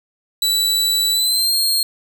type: tone with pitch glide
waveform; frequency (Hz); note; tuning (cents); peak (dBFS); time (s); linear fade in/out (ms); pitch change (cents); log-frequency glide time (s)
sawtooth; 3951 to 4235; B7 to C8; 0 to +20; -12; 0.42-1.83; 2; +120; 1.12-1.56
effects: none